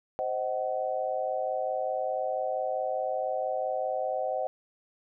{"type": "chord", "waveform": "sine", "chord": "C diminished", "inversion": "none", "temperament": "just", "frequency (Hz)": [523.3, 627.9, 753.5], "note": ["C5", "Eb5", "Gb5"], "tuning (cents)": [0, 16, 31], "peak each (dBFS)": -32, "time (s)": [0.19, 4.47], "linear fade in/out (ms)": 0, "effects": []}